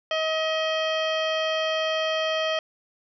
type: harmonic tone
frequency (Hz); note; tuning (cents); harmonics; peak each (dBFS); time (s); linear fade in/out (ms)
634; D#5; +32; 1 / 2 / 3 / 4 / 5 / 7 / 8 / 9; -25 / -32 / -33 / -34 / -30 / -43 / -43 / -46; 0.11-2.59; 2
effects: none